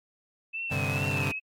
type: tone with vibrato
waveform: sine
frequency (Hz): 2612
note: E7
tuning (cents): -17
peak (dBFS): -31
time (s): 0.53-1.4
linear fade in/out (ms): 20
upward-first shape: sine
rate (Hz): 2.3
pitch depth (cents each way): 68
type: chord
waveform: sawtooth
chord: G suspended fourth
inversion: none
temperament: equal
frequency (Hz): 98 / 130.81 / 146.83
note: G2 / C3 / D3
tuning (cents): 0 / 0 / 0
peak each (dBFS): -28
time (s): 0.71-1.32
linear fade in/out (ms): 10
effects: AAC 48 kbps